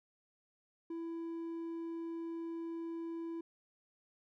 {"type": "tone with hard clipping", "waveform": "sine", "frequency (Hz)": 332.2, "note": "E4", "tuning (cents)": 13, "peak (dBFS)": -40, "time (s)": [0.9, 3.41], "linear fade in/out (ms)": 5, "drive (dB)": 3, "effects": []}